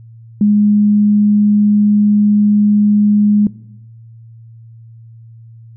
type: tone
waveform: sine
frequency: 207.7 Hz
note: G#3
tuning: in tune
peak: -7 dBFS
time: 0.41-3.47 s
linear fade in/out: 2 ms
effects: noise-tail reverb RT60 1.0 s tail -20 dB re dry + added 114 Hz sine -35 dBFS peak until 5.76 s